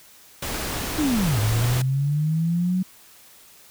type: noise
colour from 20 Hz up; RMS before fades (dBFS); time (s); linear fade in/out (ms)
pink; -28; 0.42-1.82; 5
type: linear two-way sweep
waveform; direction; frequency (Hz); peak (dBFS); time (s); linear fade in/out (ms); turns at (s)
sine; down then up; 320 to 103.83 to 187.7; -19; 0.98-2.83; 10; 1.39
effects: white hiss -50 dBFS RMS until 3.7 s